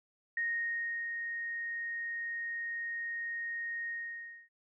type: tone with ADSR envelope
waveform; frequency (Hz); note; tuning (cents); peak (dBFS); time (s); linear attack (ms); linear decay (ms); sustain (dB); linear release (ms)
sine; 1862; A#6; -2; -30; 0.37-4.49; 3; 700; -5; 600
effects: none